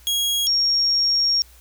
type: tone pair in turn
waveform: sawtooth / sine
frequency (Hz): 3300 / 5562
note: G#7 / F8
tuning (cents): -12 / -8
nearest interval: major sixth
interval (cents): 904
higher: second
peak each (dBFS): -16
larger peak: neither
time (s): 0.07-0.47 / 0.47-1.42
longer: second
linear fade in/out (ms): 0
effects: added 60 Hz sine -48 dBFS peak until 1.6 s + white hiss -52 dBFS RMS until 1.6 s